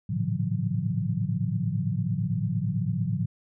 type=tone cluster; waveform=sine; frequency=106.7 / 115.6 / 141.5 / 167.2 / 182.9 Hz; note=G#2 / A#2 / C#3 / E3 / F#3; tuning=+47 / -14 / +36 / +25 / -20 cents; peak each=-31 dBFS; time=0.09-3.26 s; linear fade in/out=10 ms; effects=none